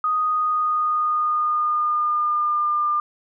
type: tone with pitch glide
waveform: sine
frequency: 1244.5 to 1200.7 Hz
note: D#6 to D6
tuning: 0 to +38 cents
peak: -18 dBFS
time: 0.04-3 s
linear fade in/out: 2 ms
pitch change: -62 cents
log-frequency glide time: 0.16-2.7 s
effects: none